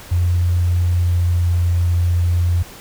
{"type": "tone with pitch glide", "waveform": "sine", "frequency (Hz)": [87.8, 86.99], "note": ["F2", "F2"], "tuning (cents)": [10, -6], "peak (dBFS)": -13, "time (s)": [0.11, 2.63], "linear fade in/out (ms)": 10, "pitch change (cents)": -16, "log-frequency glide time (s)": [0.99, 1.44], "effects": ["pink hiss -38 dBFS RMS until 2.8 s"]}